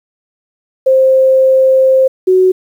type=tone pair in turn; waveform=sine; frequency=526 / 371.9 Hz; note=C5 / F#4; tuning=+9 / +9 cents; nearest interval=tritone; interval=600 cents; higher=first; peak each=-5 dBFS; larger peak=neither; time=0.86-2.08 / 2.27-2.52 s; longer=first; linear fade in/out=10 ms; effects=7-bit